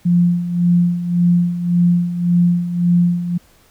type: tone with tremolo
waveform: sine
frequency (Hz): 174.61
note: F3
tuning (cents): 0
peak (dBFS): -9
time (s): 0.05-3.38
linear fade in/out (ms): 10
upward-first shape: sine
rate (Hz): 1.8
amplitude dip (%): 70
effects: pink hiss -52 dBFS RMS until 3.7 s